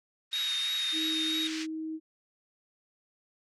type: band-pass noise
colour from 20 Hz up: pink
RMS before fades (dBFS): -39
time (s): 0.31-1.67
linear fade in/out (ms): 50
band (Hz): 1700 to 6300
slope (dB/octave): 24
type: tone with vibrato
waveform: triangle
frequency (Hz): 3729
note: A#7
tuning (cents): 0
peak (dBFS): -28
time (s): 0.33-1.47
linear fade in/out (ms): 0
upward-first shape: sine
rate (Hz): 3.1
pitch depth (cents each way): 24
type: tone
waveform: sine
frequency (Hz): 316.8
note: D#4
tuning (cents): +31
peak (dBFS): -33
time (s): 0.92-2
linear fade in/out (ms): 50
effects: none